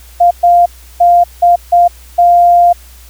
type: tone bursts at uneven times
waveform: sine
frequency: 698.5 Hz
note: F5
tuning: in tune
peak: -3 dBFS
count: 6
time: 0.2-0.31 / 0.43-0.66 / 1-1.24 / 1.42-1.56 / 1.72-1.88 / 2.18-2.73 s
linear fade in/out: 10 ms
effects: added 60 Hz sine -35 dBFS peak until 3.09 s + white hiss -41 dBFS RMS until 3.09 s